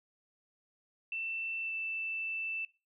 sine tone with pitch glide, 2674 to 2654 Hz, E7 to E7, +24 to +11 cents, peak -34 dBFS, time 1.12-2.65 s, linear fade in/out 2 ms, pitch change -13 cents, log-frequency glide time 1.62-1.73 s, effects noise-tail reverb RT60 0.3 s tail -21 dB re dry

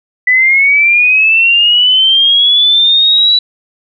sine linear sweep, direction up, 1979 to 3951 Hz, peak -5 dBFS, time 0.27-3.39 s, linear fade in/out 5 ms, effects none

